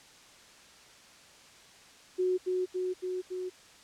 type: tone with echo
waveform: sine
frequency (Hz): 367.3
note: F#4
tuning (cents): -13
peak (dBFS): -25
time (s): 2.18-2.38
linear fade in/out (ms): 20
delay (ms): 280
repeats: 4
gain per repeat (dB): -2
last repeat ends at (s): 3.5
effects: white hiss -55 dBFS RMS until 3.83 s + low-pass 7000 Hz 12 dB/octave

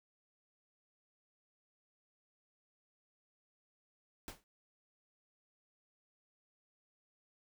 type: noise with exponential decay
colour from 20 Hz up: pink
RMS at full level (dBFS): -43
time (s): 4.28-4.44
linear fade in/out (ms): 0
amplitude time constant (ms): 34
effects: none

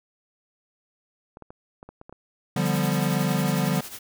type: clicks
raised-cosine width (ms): 1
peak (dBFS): -28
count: 8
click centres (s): 1.371 / 1.423 / 1.505 / 1.829 / 1.89 / 2.014 / 2.095 / 2.126
type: chord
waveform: square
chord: G dominant seventh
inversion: second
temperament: equal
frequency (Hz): 146.83 / 174.61 / 196 / 246.9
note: D3 / F3 / G3 / B3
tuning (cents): 0 / 0 / 0 / 0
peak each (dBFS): -27 / -27 / -28 / -31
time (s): 2.56-3.81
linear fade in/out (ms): 5
type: noise with tremolo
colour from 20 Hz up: white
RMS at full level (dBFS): -36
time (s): 2.65-3.99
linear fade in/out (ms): 5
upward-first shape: triangle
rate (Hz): 11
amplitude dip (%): 75
effects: none

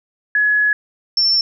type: tone pair in turn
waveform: sine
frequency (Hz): 1691 / 5393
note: G#6 / E8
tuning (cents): +31 / +39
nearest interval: octave + minor sixth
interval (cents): 2008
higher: second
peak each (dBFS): -12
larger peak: neither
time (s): 0.35-0.73 / 1.17-1.41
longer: first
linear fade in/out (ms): 2
effects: none

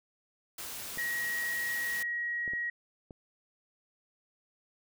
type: noise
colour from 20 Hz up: white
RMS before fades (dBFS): -41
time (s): 0.58-2.03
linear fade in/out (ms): 5
type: clicks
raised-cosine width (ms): 2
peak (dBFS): -33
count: 4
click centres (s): 0.974 / 2.478 / 2.535 / 3.108
type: tone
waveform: sine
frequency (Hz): 1900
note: A#6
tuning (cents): +33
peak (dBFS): -31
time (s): 0.98-2.7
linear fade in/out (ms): 5
effects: none

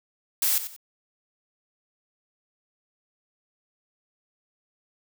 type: noise with echo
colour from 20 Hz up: blue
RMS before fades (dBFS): -23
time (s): 0.42-0.58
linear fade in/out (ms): 2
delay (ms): 92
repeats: 2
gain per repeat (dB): -11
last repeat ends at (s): 0.764
effects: none

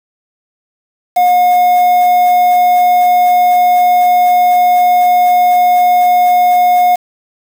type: tone with quantisation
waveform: triangle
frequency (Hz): 719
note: F#5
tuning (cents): -50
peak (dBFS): -4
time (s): 1.16-6.96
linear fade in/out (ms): 10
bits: 4
effects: none

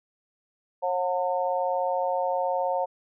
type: harmonic tone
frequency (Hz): 180.7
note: F#3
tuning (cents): -41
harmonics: 3 / 4 / 5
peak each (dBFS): -27 / -28 / -29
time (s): 0.82-2.86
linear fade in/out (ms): 20
effects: none

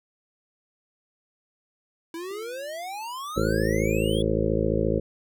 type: exponential sweep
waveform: square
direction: up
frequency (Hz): 323.3 to 3414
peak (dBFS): -33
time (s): 2.14-4.22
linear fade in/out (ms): 2
type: tone with exponential decay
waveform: sine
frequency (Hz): 349.2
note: F4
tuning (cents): 0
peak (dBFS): -39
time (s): 2.31-3.51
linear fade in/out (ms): 1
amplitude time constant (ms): 260
type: harmonic tone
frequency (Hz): 54.4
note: A1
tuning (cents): -19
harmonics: 1 / 2 / 3 / 4 / 6 / 7 / 8 / 9 / 10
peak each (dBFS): -30 / -30 / -30 / -30 / -30 / -30 / -30 / -30 / -30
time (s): 3.36-5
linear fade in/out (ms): 10
effects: none

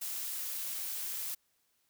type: noise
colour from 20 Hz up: blue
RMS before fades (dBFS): -38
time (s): 0.01-1.35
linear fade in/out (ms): 10
effects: white hiss -75 dBFS RMS until 1.89 s

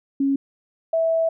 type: tone pair in turn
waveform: sine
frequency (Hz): 275.1 / 654.3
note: C#4 / E5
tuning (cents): -13 / -13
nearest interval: octave + minor third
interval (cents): 1500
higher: second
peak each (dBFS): -17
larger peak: neither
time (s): 0.2-0.36 / 0.93-1.29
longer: second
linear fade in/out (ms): 5
effects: none

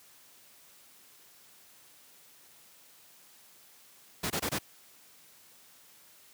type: noise bursts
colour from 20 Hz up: pink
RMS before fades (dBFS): -31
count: 4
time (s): 4.23-4.588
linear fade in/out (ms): 10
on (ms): 73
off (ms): 22
effects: white hiss -58 dBFS RMS until 6.33 s + high-pass 100 Hz 12 dB/octave

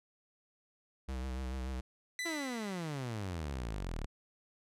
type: tone with vibrato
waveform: square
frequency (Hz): 64.6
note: C2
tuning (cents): -21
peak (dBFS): -37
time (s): 1.08-1.81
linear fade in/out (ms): 10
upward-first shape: sine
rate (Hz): 6.9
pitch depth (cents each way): 45
type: tone with exponential decay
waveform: sawtooth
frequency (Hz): 1995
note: B6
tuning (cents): +17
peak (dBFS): -31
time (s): 2.19-3.34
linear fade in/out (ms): 1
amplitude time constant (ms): 250
type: exponential sweep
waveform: sawtooth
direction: down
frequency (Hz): 346.3 to 34.65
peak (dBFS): -33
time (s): 2.25-4.06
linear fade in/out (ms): 10
effects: low-pass 10000 Hz 12 dB/octave

